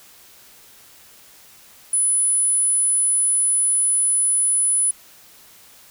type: tone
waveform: sine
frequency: 10000 Hz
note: D#9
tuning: 8 cents sharp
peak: -14 dBFS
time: 1.93-4.91 s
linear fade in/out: 5 ms
effects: tanh soft clip ceiling -13 dBFS + white hiss -48 dBFS RMS until 5.9 s